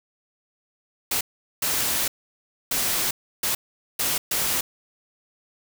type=noise bursts at uneven times; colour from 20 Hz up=white; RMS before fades=-24 dBFS; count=6; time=1.11-1.21 / 1.62-2.08 / 2.71-3.11 / 3.43-3.55 / 3.99-4.18 / 4.31-4.61 s; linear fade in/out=5 ms; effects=none